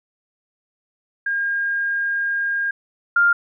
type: tone pair in turn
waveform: sine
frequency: 1616 / 1400.2 Hz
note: G#6 / F6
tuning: -48 / +4 cents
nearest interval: major second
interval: 248 cents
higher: first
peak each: -19 / -12 dBFS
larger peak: second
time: 1.26-2.71 / 3.16-3.33 s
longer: first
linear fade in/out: 5 ms
effects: none